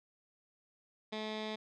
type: tone with low-pass filter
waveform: 15% pulse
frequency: 215.9 Hz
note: A3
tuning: 33 cents flat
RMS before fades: -40 dBFS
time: 1.12-1.56 s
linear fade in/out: 10 ms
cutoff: 3800 Hz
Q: 2.8
effects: none